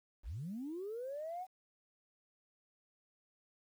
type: linear sweep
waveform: sine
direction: up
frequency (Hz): 33 to 762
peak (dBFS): -39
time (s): 0.23-1.47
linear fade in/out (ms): 50
effects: tanh soft clip ceiling -35 dBFS + 11-bit